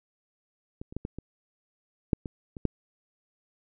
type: clicks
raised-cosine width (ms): 3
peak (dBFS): -25 / -30 / -19 / -20 / -24 / -9 / -22 / -26 / -11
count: 9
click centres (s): 0.815 / 0.925 / 0.966 / 1.051 / 1.186 / 2.132 / 2.258 / 2.568 / 2.653
effects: none